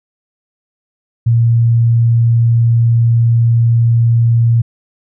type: tone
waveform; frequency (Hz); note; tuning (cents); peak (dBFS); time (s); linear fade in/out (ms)
sine; 116.54; A#2; 0; -7; 1.26-4.62; 10
effects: none